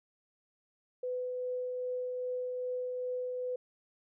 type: tone with tremolo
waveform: sine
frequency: 501 Hz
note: B4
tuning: 25 cents sharp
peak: -32 dBFS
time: 1.03-3.56 s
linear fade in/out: 5 ms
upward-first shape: triangle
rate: 2.5 Hz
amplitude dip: 25%
effects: none